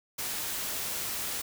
white noise, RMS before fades -34 dBFS, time 0.18-1.42 s, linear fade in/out 10 ms, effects none

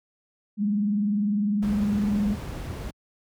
sine tone with vibrato, 206.2 Hz, G#3, 12 cents flat, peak -21 dBFS, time 0.57-2.37 s, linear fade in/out 50 ms, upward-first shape sine, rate 20 Hz, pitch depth 86 cents each way
brown noise, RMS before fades -30 dBFS, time 1.62-2.91 s, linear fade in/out 10 ms
effects high-pass 60 Hz 12 dB/octave

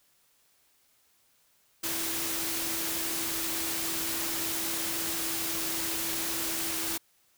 sine tone in noise, 329.6 Hz, E4, in tune, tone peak -40 dBFS, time 1.83-6.98 s, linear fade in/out 10 ms, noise white, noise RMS -32 dBFS, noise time 1.83-6.98 s, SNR -11 dB, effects white hiss -67 dBFS RMS until 7.37 s

